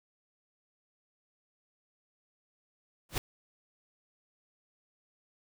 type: noise with exponential growth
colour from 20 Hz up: pink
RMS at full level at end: -26 dBFS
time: 3.09-3.18 s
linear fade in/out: 2 ms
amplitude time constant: 19 ms
effects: none